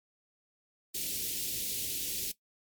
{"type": "band-stop noise", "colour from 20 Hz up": "white", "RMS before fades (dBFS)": -35, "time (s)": [0.94, 2.32], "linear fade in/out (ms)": 10, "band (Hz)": [450, 2700], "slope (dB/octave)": 24, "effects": ["noise-tail reverb RT60 0.1 s tail -17 dB re dry", "MP3 96 kbps"]}